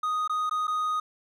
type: tone with dropouts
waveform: triangle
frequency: 1244.5 Hz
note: D#6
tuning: in tune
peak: -23 dBFS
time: 0.03-1 s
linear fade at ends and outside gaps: 5 ms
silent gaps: 0.277-0.295 / 0.496-0.51 / 0.671-0.678 s
effects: none